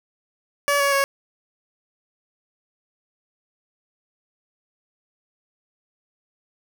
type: tone with pitch steps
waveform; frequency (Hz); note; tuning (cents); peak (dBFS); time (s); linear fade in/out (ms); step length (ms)
15% pulse; 571 / 561.8 / 552.8; D5 / C#5 / C#5; -49 / +23 / -5; -11; 0.68-1.04; 0; 120
effects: 8-bit